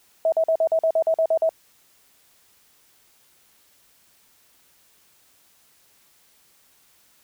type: tone bursts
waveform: sine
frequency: 647 Hz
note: E5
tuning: 32 cents flat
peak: -16 dBFS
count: 11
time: 0.25-1.492 s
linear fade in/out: 2 ms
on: 72 ms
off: 45 ms
effects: white hiss -59 dBFS RMS until 7.23 s